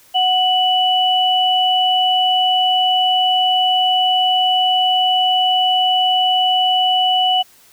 sine tone pair together, 740 / 2960 Hz, F#5 / F#7, 0 / 0 cents, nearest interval 2 octaves, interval 2400 cents, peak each -15 dBFS, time 0.14-7.43 s, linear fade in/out 20 ms, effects white hiss -49 dBFS RMS until 7.72 s

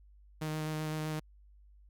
sawtooth tone with vibrato, 155.1 Hz, D#3, 5 cents flat, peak -30 dBFS, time 0.41-1.2 s, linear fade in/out 10 ms, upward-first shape square, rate 7.8 Hz, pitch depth 9 cents each way, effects added 50 Hz sine -56 dBFS peak until 1.89 s

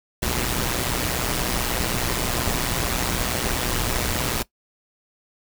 pink noise with amplitude modulation, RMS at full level -21 dBFS, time 0.22-4.43 s, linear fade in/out 10 ms, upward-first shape sine, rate 122 Hz, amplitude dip 70%, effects noise-tail reverb RT60 0.1 s tail -19 dB re dry

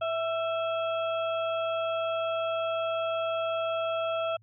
harmonic tone with a mistuned harmonic, 656 Hz, E5, 9 cents flat, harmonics 1 / 2 / 4 / 5, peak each -28 / -34 / -40 / -42 dBFS, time 0.01-4.37 s, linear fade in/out 10 ms, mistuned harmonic 2, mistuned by +33 cents, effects added 109 Hz sine -57 dBFS peak until 4.42 s

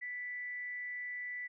sine tone with amplitude modulation, 1975.5 Hz, B6, in tune, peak -37 dBFS, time 0.01-1.48 s, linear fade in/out 20 ms, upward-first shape sine, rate 257 Hz, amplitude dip 30%, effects none

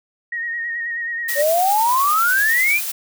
sine tone with vibrato, 1871 Hz, A#6, 6 cents sharp, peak -22 dBFS, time 0.32-1.42 s, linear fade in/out 5 ms, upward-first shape sine, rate 9.3 Hz, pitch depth 34 cents each way
blue noise with tremolo, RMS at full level -24 dBFS, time 1.28-2.92 s, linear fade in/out 10 ms, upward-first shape sine, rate 10 Hz, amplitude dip 25%
sine exponential sweep, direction up, 554.4 to 2489 Hz, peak -14 dBFS, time 1.35-2.81 s, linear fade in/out 50 ms
effects none

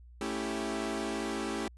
sawtooth chord, A dominant seventh, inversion none, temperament equal, 220 / 277.2 / 329.6 / 392 Hz, A3 / C#4 / E4 / G4, 0 / 0 / 0 / 0 cents, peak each -34 / -35 / -34 / -34 dBFS, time 0.21-1.68 s, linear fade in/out 2 ms, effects added 60 Hz sine -50 dBFS peak until 1.77 s + resampled to 24000 Hz

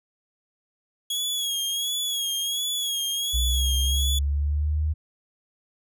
sawtooth tone with vibrato, 3322 Hz, G#7, in tune, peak -22 dBFS, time 1.1-4.19 s, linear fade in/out 5 ms, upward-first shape sine, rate 1.4 Hz, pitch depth 58 cents each way
sine linear sweep, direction up, 61.74 to 77.7 Hz, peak -21 dBFS, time 3.33-4.94 s, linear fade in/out 20 ms
effects none

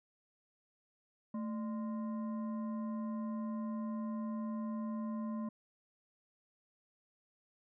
sine tone with frequency modulation, 220 Hz, A3, in tune, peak -36 dBFS, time 1.34-5.49 s, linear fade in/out 5 ms, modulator 818 Hz, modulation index 0.43, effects none

